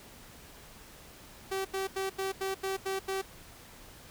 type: tone bursts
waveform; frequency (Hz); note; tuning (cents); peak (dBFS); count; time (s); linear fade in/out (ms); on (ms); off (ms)
sawtooth; 385.2; G4; -30; -27; 8; 1.51-3.218; 10; 140; 84
effects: pink hiss -52 dBFS RMS until 4.1 s